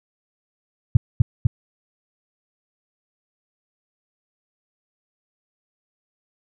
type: tone with echo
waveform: sine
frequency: 113.1 Hz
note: A2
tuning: 48 cents sharp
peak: -6 dBFS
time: 0.95-0.97 s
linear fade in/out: 5 ms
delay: 250 ms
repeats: 2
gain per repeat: -2 dB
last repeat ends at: 1.47 s
effects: none